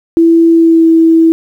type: tone with pitch glide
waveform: sine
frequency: 331.8 to 326.7 Hz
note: E4 to E4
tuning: +11 to -15 cents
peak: -3 dBFS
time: 0.17-1.32 s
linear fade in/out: 0 ms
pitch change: -26 cents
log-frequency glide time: 0.5-0.87 s
effects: 7-bit